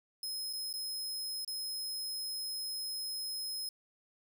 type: tone with dropouts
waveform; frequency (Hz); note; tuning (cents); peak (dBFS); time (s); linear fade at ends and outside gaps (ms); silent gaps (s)
sawtooth; 5130; E8; -48; -34; 0.23-3.69; 2; 0.529-0.533 / 0.729-0.738 / 1.448-1.477
effects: none